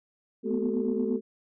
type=tone cluster; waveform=sine; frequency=214.4 / 240.6 / 249.2 / 381.6 / 443.4 Hz; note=A3 / B3 / B3 / G4 / A4; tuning=-45 / -45 / +16 / -47 / +13 cents; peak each=-31 dBFS; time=0.43-1.21 s; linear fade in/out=50 ms; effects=tanh soft clip ceiling -16 dBFS